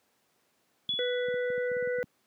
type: tone with exponential decay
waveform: sine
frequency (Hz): 3400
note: G#7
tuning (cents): +40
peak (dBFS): -26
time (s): 0.89-1.68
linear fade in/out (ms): 2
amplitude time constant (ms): 170
type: clicks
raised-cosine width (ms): 5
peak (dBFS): -29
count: 12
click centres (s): 0.892 / 0.938 / 1.285 / 1.341 / 1.502 / 1.579 / 1.716 / 1.767 / 1.826 / 1.874 / 1.986 / 2.04
type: harmonic tone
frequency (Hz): 493.9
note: B4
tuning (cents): 0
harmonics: 1 / 3 / 4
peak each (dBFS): -28 / -38 / -40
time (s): 0.99-2.03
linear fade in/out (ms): 0
effects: pink hiss -71 dBFS RMS until 2.26 s + high-pass 200 Hz 12 dB/octave